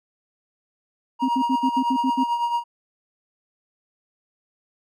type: tone with tremolo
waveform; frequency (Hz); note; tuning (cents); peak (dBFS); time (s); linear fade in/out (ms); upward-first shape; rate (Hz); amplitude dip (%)
triangle; 947; A#5; +27; -16; 1.19-2.64; 50; triangle; 9; 65
type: tone bursts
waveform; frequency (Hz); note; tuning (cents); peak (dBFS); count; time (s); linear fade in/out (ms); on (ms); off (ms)
sine; 261.3; C4; -2; -19; 8; 1.22-2.239; 10; 67; 69
effects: none